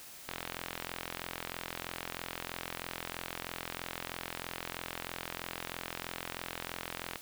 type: click train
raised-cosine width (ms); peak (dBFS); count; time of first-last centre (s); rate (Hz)
0.3; -20; 297; 0.29-7.158; 43.1
effects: white hiss -50 dBFS RMS until 7.21 s